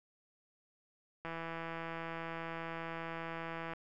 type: click train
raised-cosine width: 0.5 ms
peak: -27 dBFS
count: 411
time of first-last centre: 1.25-3.735 s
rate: 165 Hz
effects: none